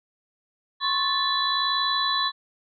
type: tone cluster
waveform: sine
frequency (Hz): 1036 / 1097 / 1747 / 3404 / 3986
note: C6 / C#6 / A6 / G#7 / B7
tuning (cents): -17 / -18 / -13 / +42 / +15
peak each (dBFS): -32 / -26 / -30 / -32 / -25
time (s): 0.8-2.32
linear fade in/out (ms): 50
effects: none